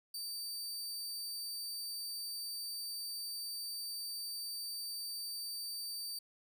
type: tone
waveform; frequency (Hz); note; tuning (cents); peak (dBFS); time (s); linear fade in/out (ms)
sawtooth; 4627; D8; -27; -37; 0.14-6.19; 5
effects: none